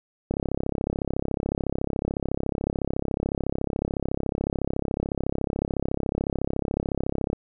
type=click train; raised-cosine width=2 ms; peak=-12 dBFS; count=239; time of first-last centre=0.31-7.331 s; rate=33.9 Hz; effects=none